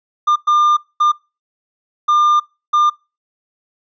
triangle tone bursts at uneven times, 1200 Hz, D6, 37 cents sharp, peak -8 dBFS, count 5, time 0.27-0.36 / 0.47-0.77 / 1-1.12 / 2.08-2.4 / 2.73-2.9 s, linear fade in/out 10 ms, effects noise-tail reverb RT60 0.3 s tail -25 dB re dry + resampled to 16000 Hz

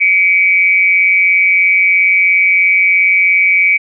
sine tone with amplitude modulation, 2281 Hz, C#7, 49 cents sharp, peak -4 dBFS, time 0-3.78 s, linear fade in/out 20 ms, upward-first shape sine, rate 183 Hz, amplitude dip 65%, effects none

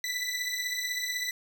20% pulse beating tone pair, 1975.5 / 1991.5 Hz, B6 / B6, 0 / +14 cents, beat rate 16 Hz, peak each -28 dBFS, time 0.04-1.31 s, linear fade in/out 2 ms, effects none

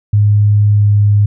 sine tone with pitch glide, 103.83 to 103.11 Hz, G#2 to G#2, 0 to -12 cents, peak -6 dBFS, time 0.13-1.26 s, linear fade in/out 5 ms, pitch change -12 cents, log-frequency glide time 0.71-0.89 s, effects none

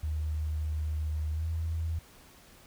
sine tone with pitch glide, 77 to 81.39 Hz, D#2 to E2, -17 to -21 cents, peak -29 dBFS, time 0.03-1.99 s, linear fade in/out 5 ms, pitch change +96 cents, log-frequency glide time 1.32-1.46 s, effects pink hiss -56 dBFS RMS until 2.66 s

